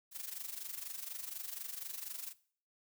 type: noise with amplitude modulation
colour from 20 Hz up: blue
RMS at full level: -41 dBFS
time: 0.11-2.34 s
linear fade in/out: 50 ms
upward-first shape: sine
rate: 24.1 Hz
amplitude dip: 75%
effects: noise-tail reverb RT60 0.5 s tail -19 dB re dry